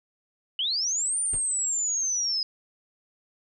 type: linear two-way sweep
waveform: sine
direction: up then down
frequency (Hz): 2893 to 9180 to 5010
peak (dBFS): -24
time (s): 0.59-2.43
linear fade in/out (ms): 2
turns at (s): 1.19
type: noise with exponential decay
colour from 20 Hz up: brown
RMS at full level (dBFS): -29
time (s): 1.33-1.45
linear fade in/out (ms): 5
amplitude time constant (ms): 24
effects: none